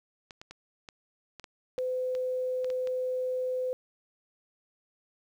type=clicks; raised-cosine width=0.2 ms; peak=-27 dBFS; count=11; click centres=0.308 / 0.415 / 0.51 / 0.888 / 1.397 / 1.442 / 1.787 / 2.151 / 2.645 / 2.702 / 2.873 s
type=tone; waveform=sine; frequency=509 Hz; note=C5; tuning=48 cents flat; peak=-28 dBFS; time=1.78-3.73 s; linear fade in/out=0 ms
effects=10-bit